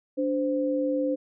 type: tone pair together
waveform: sine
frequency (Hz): 290.8 / 518.1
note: D4 / C5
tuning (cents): -17 / -17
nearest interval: minor seventh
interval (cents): 1000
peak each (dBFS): -26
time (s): 0.17-1.16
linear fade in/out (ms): 20
effects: none